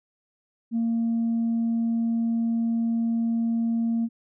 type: tone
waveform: sine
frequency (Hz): 230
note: A#3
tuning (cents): -23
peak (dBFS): -20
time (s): 0.71-4.09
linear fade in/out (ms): 50
effects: tanh soft clip ceiling -19 dBFS